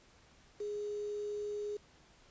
sine tone with quantisation, 415.3 Hz, G#4, in tune, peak -36 dBFS, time 0.6-1.77 s, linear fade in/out 5 ms, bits 9, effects pink hiss -63 dBFS RMS until 2.3 s + resampled to 16000 Hz

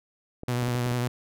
clicks, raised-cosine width 2 ms, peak -24 dBFS, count 6, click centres 0.434 / 0.629 / 0.683 / 0.751 / 0.864 / 0.915 s
sawtooth tone with vibrato, 122.4 Hz, B2, 15 cents flat, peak -21 dBFS, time 0.48-1.08 s, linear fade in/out 5 ms, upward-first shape triangle, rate 11 Hz, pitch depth 37 cents each way
effects none

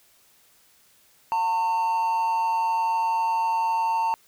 triangle tone with amplitude modulation, 906 Hz, A#5, 50 cents flat, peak -17 dBFS, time 1.32-4.14 s, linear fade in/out 0 ms, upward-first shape sine, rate 181 Hz, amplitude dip 45%, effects white hiss -59 dBFS RMS until 4.27 s

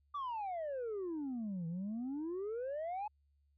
sine exponential two-way sweep, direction down then up, 1189 to 161.6 to 864 Hz, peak -35 dBFS, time 0.14-3.08 s, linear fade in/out 10 ms, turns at 1.67 s, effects tanh soft clip ceiling -36 dBFS + added 71 Hz sine -70 dBFS peak until 3.57 s

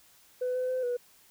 sine tone with pitch steps, 501 / 507 / 512 / 488 Hz, B4 / B4 / C5 / B4, +25 / +45 / -38 / -21 cents, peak -26 dBFS, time 0.41-0.97 s, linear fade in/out 10 ms, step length 140 ms, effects tanh soft clip ceiling -25 dBFS + white hiss -60 dBFS RMS until 1.3 s

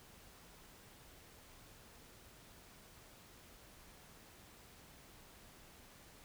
silence, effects pink hiss -60 dBFS RMS until 6.24 s

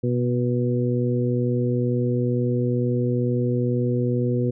harmonic tone with a mistuned harmonic, 122.2 Hz, B2, 18 cents flat, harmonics 1 / 2 / 3 / 4, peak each -22 / -25 / -27 / -28 dBFS, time 0.03-4.51 s, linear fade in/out 10 ms, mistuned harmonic 1, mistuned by +31 cents, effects none

